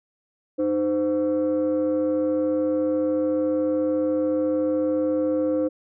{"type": "tone pair together", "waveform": "sine", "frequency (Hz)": [307, 516.3], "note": ["D#4", "C5"], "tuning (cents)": [-23, -23], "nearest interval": "major sixth", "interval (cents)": 900, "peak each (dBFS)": -21, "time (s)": [0.58, 5.69], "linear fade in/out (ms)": 20, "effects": ["tanh soft clip ceiling -16 dBFS"]}